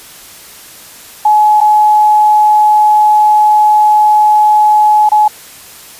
sine tone with dropouts, 848 Hz, G#5, 36 cents sharp, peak -4 dBFS, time 1.25-5.28 s, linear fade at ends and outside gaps 5 ms, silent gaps 1.605-1.612 / 5.091-5.117 s, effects white hiss -34 dBFS RMS until 5.99 s + resampled to 32000 Hz

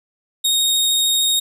sawtooth tone with vibrato, 3729 Hz, A#7, in tune, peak -12 dBFS, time 0.44-1.4 s, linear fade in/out 10 ms, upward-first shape triangle, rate 13 Hz, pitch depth 11 cents each way, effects none

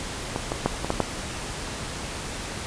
clicks, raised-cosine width 1 ms, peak -12 / -11 / -6 / -13 / -8 / -6 dBFS, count 6, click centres 0.361 / 0.519 / 0.66 / 0.846 / 0.904 / 1.003 s, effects pink hiss -33 dBFS RMS until 2.66 s + resampled to 22050 Hz

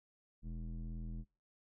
square tone with low-pass filter, 41.2 Hz, E1, in tune, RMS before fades -43 dBFS, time 0.42-1.25 s, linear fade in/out 50 ms, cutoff 210 Hz, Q 2.1, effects noise-tail reverb RT60 0.3 s tail -26 dB re dry

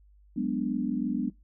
sine chord, G# half-diminished seventh, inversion third, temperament equal, 185 / 207.7 / 246.9 / 293.7 Hz, F#3 / G#3 / B3 / D4, 0 / 0 / 0 / 0 cents, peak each -35 / -32 / -30 / -32 dBFS, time 0.36-1.3 s, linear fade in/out 10 ms, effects noise-tail reverb RT60 0.2 s tail -22 dB re dry + added 50 Hz sine -55 dBFS peak until 1.43 s

